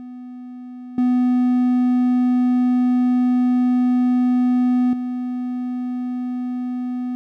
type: tone with level steps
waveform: triangle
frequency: 249 Hz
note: B3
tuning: 14 cents sharp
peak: -30 / -12 / -20 dBFS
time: 0-7.15 s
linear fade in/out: 0 ms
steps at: 0.98 / 4.93 s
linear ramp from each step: 2 ms
effects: none